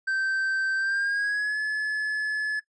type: tone with pitch glide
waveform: triangle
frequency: 1556 to 1716.5 Hz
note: G6 to A6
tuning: -13 to -43 cents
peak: -22 dBFS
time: 0.07-2.6 s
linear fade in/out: 10 ms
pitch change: +170 cents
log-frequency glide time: 0.76-1.59 s
effects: noise-tail reverb RT60 0.1 s tail -19 dB re dry + resampled to 22050 Hz